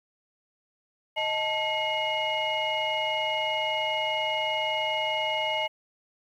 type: tone cluster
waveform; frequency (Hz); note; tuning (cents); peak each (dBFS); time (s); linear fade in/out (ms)
sine; 624 / 880 / 2153 / 2890; D#5 / A5 / C7 / F#7; +5 / 0 / +49 / -41; -30; 1.16-5.68; 20
effects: tanh soft clip ceiling -18 dBFS + 10-bit